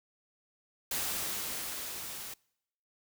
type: noise with level ramp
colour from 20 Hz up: white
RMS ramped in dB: -33 to -43 dBFS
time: 0.91-2.34 s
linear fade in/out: 5 ms
effects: noise-tail reverb RT60 0.8 s tail -26 dB re dry